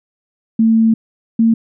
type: tone pair in turn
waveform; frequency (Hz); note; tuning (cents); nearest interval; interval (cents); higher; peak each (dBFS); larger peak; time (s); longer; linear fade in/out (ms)
sine; 224.3 / 226.9; A3 / A#3; +34 / -47; unison; 19; second; -8; neither; 0.59-0.94 / 1.39-1.54; first; 5
effects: none